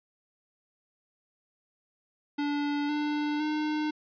square tone with pitch steps, 290 / 296.9 / 304.1 Hz, D4 / D4 / D#4, -22 / +19 / -40 cents, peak -28 dBFS, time 2.38-3.91 s, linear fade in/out 10 ms, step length 510 ms, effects resampled to 11025 Hz

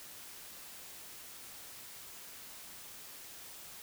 silence, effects white hiss -50 dBFS RMS until 3.82 s

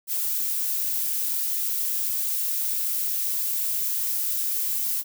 violet noise, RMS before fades -26 dBFS, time 0.07-5.04 s, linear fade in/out 50 ms, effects none

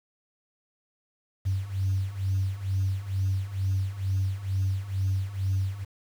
sine beating tone pair, 94.6 / 96.8 Hz, F#2 / G2, +39 / -21 cents, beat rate 2.2 Hz, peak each -29 / -26 dBFS, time 1.45-5.85 s, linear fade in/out 20 ms, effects tanh soft clip ceiling -18 dBFS + 8-bit

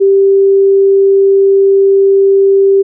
sine tone, 392 Hz, G4, in tune, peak -4 dBFS, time 0-2.83 s, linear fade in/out 20 ms, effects none

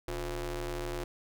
sawtooth ring-modulated tone, 160 Hz, D#3, 49 cents sharp, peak -27 dBFS, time 0.08-1.04 s, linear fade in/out 2 ms, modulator 196 Hz, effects none

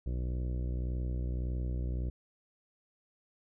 harmonic tone, 61.74 Hz, B1, in tune, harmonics 1 / 2 / 3 / 4 / 5 / 6 / 7 / 8 / 9 / 10, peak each -32 / -39 / -46 / -51 / -48 / -51 / -60 / -55 / -58 / -62 dBFS, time 0.06-2.1 s, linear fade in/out 5 ms, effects none

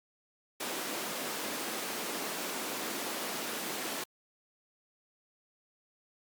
pink high-pass noise, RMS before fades -37 dBFS, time 0.6-4.04 s, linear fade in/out 5 ms, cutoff 230 Hz, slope 24 dB/octave, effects Opus 48 kbps

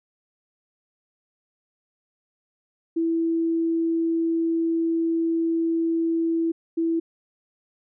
sine tone bursts at uneven times, 330 Hz, E4, 2 cents sharp, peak -20 dBFS, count 2, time 2.96-6.52 / 6.77-7 s, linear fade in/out 10 ms, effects none

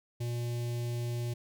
square tone with notch filter, 119.6 Hz, A#2, 45 cents sharp, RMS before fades -34 dBFS, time 0.2-1.34 s, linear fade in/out 10 ms, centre 1300 Hz, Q 0.6, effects none

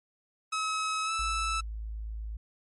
sawtooth tone with pitch glide, 1283 to 1315.3 Hz, E6 to E6, -47 to -4 cents, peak -25 dBFS, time 0.52-1.61 s, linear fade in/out 10 ms, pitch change +43 cents, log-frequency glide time 1.04-1.12 s
sine tone, 54.1 Hz, A1, 29 cents flat, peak -34 dBFS, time 1.19-2.37 s, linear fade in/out 5 ms
effects MP3 48 kbps

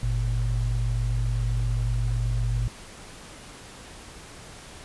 sine tone pair together, 48.73 / 116.54 Hz, G1 / A#2, -10 / 0 cents, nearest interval octave + minor third, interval 1510 cents, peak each -25 dBFS, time 0.03-2.68 s, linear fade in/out 0 ms, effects pink hiss -44 dBFS RMS until 4.84 s + resampled to 24000 Hz

